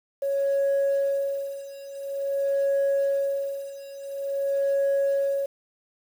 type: tone with tremolo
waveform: sine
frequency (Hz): 554.4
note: C#5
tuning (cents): 0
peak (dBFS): -18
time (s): 0.22-5.46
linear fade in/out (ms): 5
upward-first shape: sine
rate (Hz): 0.48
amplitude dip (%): 90
effects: tanh soft clip ceiling -18 dBFS + 8-bit